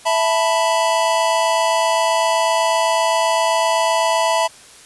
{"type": "chord", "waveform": "square", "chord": "E suspended fourth", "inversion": "none", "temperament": "equal", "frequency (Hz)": [659.3, 880, 987.8], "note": ["E5", "A5", "B5"], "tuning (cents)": [0, 0, 0], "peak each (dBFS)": [-19, -21, -20], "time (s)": [0.05, 4.48], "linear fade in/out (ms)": 20, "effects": ["white hiss -43 dBFS RMS until 4.85 s", "resampled to 24000 Hz"]}